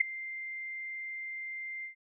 sine tone with ADSR envelope, 2093 Hz, C7, in tune, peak -17 dBFS, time 0-1.95 s, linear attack 10 ms, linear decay 6 ms, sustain -20 dB, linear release 110 ms, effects none

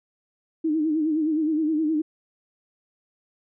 sine tone with vibrato, 311.1 Hz, D#4, in tune, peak -20 dBFS, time 0.64-2.02 s, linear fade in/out 10 ms, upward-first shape sine, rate 9.6 Hz, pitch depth 76 cents each way, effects none

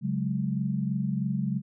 sine chord, C# suspended fourth, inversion none, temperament just, 138.59 / 184.79 / 207.9 Hz, C#3 / F#3 / G#3, 0 / -2 / +2 cents, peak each -30 dBFS, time 0.01-1.62 s, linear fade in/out 50 ms, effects none

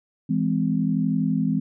sine chord, E augmented, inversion none, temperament just, 164.81 / 206 / 257.5 Hz, E3 / G#3 / B#3, 0 / -14 / -28 cents, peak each -24 dBFS, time 0.29-1.6 s, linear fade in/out 10 ms, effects none

